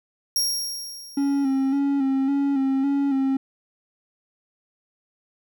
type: tone with exponential decay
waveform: sawtooth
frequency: 5588 Hz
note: F8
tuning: in tune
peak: -16 dBFS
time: 0.36-1.79 s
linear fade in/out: 1 ms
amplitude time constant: 310 ms
type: tone with vibrato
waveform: triangle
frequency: 274 Hz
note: C#4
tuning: 20 cents flat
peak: -17 dBFS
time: 1.17-3.37 s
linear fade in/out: 5 ms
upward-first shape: square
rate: 1.8 Hz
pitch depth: 36 cents each way
effects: none